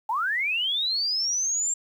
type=linear sweep; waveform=sine; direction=up; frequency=830 to 7459 Hz; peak=-23 dBFS; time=0.09-1.74 s; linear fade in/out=5 ms; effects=9-bit